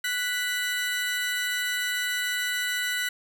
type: tone pair together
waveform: 30% pulse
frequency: 1480 / 1975.6 Hz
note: F#6 / B6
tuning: 0 / 0 cents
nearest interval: perfect fourth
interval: 500 cents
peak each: -26 dBFS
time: 0.04-3.09 s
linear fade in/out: 5 ms
effects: none